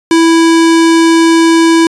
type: tone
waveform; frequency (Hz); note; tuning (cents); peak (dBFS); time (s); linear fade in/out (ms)
square; 329.6; E4; 0; -5; 0.11-1.87; 2
effects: resampled to 22050 Hz